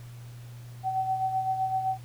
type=tone with tremolo; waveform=sine; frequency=760 Hz; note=F#5; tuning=46 cents sharp; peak=-23 dBFS; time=0.83-1.98 s; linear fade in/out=50 ms; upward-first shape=sine; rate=7.8 Hz; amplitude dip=55%; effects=added 120 Hz sine -41 dBFS peak until 2.04 s + pink hiss -55 dBFS RMS until 2.04 s